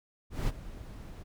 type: noise with ADSR envelope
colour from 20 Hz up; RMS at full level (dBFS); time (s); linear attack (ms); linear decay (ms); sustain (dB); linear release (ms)
brown; -27; 0.3-1.24; 180; 31; -17; 25
effects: none